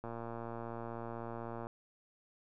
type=click train; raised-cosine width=1 ms; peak=-29 dBFS; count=190; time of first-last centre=0.04-1.669 s; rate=116 Hz; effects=none